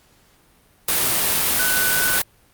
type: tone in noise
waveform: sine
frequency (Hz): 1500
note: F#6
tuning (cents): +23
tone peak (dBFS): -21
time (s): 1.59-2.19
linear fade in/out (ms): 5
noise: white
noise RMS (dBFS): -19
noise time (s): 0.88-2.22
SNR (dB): -5
effects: pink hiss -56 dBFS RMS until 2.53 s + Opus 48 kbps